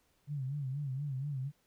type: tone with vibrato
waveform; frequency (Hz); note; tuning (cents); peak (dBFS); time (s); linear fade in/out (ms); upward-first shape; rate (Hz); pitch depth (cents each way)
sine; 138.2; C#3; -5; -34; 0.27-1.52; 50; sine; 4.2; 120
effects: pink hiss -73 dBFS RMS until 1.66 s